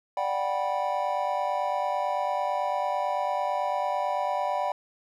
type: chord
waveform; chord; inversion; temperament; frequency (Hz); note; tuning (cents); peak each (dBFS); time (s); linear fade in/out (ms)
triangle; G major seventh; second; just; 588 / 735 / 784 / 980; D5 / F#5 / G5 / B5; +2 / -12 / 0 / -14; -29; 0.17-4.72; 2
effects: none